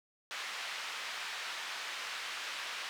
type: band-pass noise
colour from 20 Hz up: pink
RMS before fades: -41 dBFS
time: 0.31-2.89 s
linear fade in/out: 0 ms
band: 1400 to 4200 Hz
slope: 12 dB/octave
effects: none